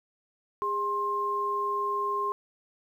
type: tone pair together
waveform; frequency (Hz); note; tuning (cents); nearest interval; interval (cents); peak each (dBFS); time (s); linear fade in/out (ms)
sine; 407.3 / 1060; G#4 / C6; -34 / +22; octave + perfect fourth; 1656; -33 / -27; 0.62-2.32; 0
effects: 10-bit